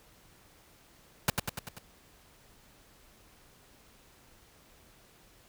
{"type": "noise with echo", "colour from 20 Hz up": "pink", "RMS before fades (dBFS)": -25, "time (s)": [1.28, 1.3], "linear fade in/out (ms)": 2, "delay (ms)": 97, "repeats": 5, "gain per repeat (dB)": -4, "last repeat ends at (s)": 1.785, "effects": ["pink hiss -60 dBFS RMS until 5.48 s"]}